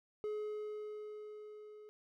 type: tone with level ramp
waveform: triangle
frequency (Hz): 423.5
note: G#4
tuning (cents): +34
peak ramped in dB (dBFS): -34 to -50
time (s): 0.24-1.89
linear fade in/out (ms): 0
effects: none